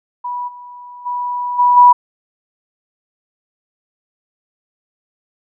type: tone with level steps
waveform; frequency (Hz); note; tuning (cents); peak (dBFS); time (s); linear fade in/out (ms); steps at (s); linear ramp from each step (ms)
sine; 979; B5; -15; -20 / -32 / -18 / -8 / -3; 0.24-1.93; 10; 0.47 / 1.05 / 1.58 / 1.76; 20
effects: none